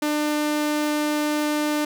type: tone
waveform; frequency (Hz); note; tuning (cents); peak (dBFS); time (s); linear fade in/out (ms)
sawtooth; 299.4; D4; +33; -17; 0.02-1.85; 5
effects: none